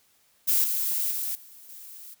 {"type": "noise with level steps", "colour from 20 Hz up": "violet", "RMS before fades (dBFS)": [-22, -27, -30, -49, -44], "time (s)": [0.47, 2.15], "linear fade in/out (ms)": 20, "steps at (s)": [0.64, 1.11, 1.35, 1.69], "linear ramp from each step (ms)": 2, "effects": ["white hiss -64 dBFS RMS until 2.2 s"]}